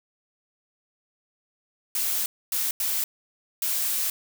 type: noise bursts at uneven times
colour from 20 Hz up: blue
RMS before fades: -26 dBFS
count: 4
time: 1.95-2.26 / 2.52-2.71 / 2.8-3.04 / 3.62-4.1 s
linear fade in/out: 2 ms
effects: none